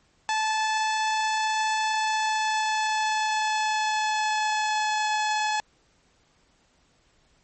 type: tone with pitch glide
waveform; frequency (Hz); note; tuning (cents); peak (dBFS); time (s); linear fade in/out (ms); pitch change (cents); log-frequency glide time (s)
sawtooth; 870 to 854.6; A5 to G#5; -20 to +49; -19; 0.29-5.6; 0; -31; 1.91-5.11
effects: pink hiss -64 dBFS RMS until 7.43 s + MP3 32 kbps